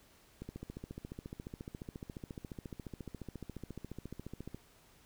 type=click train; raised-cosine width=3 ms; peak=-30 dBFS; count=60; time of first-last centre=0.42-4.546 s; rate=14.3 Hz; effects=pink hiss -64 dBFS RMS until 5.05 s